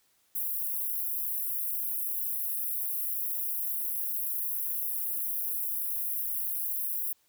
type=high-pass noise; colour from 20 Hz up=white; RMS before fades=-32 dBFS; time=0.35-7.13 s; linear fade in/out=5 ms; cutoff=11000 Hz; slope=48 dB/octave; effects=white hiss -69 dBFS RMS until 7.28 s